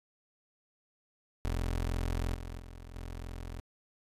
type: tone with level steps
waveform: 25% pulse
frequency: 43 Hz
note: F1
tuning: 26 cents flat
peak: -27 / -36 / -42 / -36 dBFS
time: 1.45-3.6 s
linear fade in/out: 0 ms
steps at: 2.34 / 2.59 / 2.95 s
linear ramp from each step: 2 ms
effects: resampled to 32000 Hz